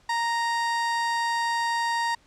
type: tone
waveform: 30% pulse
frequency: 932 Hz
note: A#5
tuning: 1 cent flat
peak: -21 dBFS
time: 0.09-2.15 s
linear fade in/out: 5 ms
effects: pink hiss -60 dBFS RMS until 2.26 s + low-pass 7000 Hz 12 dB/octave